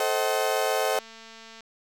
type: chord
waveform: 35% pulse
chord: A diminished seventh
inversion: none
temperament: just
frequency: 440 / 528 / 633.6 / 760.3 Hz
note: A4 / C5 / Eb5 / Gb5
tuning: 0 / +16 / +31 / +47 cents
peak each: -27 dBFS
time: 0-0.99 s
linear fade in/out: 2 ms
type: click train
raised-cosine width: 0.2 ms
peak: -29 dBFS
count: 151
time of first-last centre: 0.94-1.607 s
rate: 225 Hz
effects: none